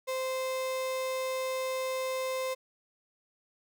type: tone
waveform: 35% pulse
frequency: 520 Hz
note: C5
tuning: 11 cents flat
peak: -29 dBFS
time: 0.07-2.55 s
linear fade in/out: 20 ms
effects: none